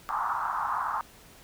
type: band-pass noise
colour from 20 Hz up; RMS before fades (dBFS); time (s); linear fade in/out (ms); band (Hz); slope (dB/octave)
white; -30; 0.09-1.01; 0; 830 to 1300; 48
effects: pink hiss -53 dBFS RMS until 1.43 s